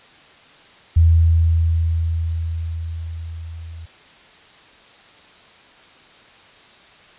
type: tone with level ramp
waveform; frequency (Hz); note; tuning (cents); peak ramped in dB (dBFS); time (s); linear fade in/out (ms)
sine; 82.41; E2; 0; -8 to -32; 0.96-3.86; 10
effects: white hiss -47 dBFS RMS until 7.18 s + resampled to 8000 Hz